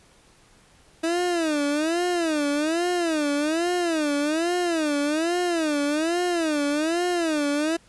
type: tone with vibrato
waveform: 30% pulse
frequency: 320 Hz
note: D#4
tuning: 49 cents sharp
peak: -19 dBFS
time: 1.03-7.77 s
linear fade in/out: 10 ms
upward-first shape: sine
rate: 1.2 Hz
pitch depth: 190 cents each way
effects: pink hiss -56 dBFS RMS until 7.88 s + resampled to 24000 Hz